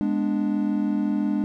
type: chord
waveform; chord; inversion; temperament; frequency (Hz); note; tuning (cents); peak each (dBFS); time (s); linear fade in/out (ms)
triangle; G# diminished; none; equal; 207.7 / 246.9 / 293.7; G#3 / B3 / D4; 0 / 0 / 0; -22 / -27 / -23; 0.01-1.44; 0
effects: none